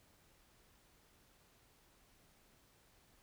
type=silence; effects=pink hiss -69 dBFS RMS until 3.22 s